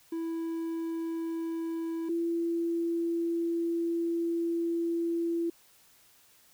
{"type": "tone pair in turn", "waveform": ["triangle", "sine"], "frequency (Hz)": [329.6, 336.9], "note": ["E4", "E4"], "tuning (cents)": [0, 38], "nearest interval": "unison", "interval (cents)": 38, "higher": "second", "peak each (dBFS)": [-29, -27], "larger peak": "second", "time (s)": [[0.12, 2.09], [2.09, 5.5]], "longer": "second", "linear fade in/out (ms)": 5, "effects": ["white hiss -61 dBFS RMS until 6.53 s"]}